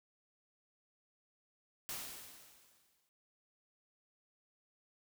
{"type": "noise with exponential decay", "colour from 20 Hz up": "white", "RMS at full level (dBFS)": -41, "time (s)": [1.89, 3.09], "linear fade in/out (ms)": 0, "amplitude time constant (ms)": 260, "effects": []}